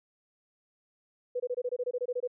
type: tone bursts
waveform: sine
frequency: 493.9 Hz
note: B4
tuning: in tune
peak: -28 dBFS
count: 13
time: 1.35-2.276 s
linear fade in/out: 10 ms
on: 50 ms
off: 23 ms
effects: none